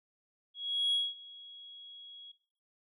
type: tone with ADSR envelope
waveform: sine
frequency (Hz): 3322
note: G#7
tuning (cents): 0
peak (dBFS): -24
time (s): 0.54-2.32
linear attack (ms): 390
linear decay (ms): 210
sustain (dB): -23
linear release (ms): 9
effects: noise-tail reverb RT60 0.6 s tail -17 dB re dry + tanh soft clip ceiling -24 dBFS